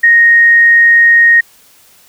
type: tone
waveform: sine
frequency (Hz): 1864.7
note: A#6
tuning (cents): 0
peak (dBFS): -3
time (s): 0.03-1.41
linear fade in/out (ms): 10
effects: white hiss -45 dBFS RMS until 2.08 s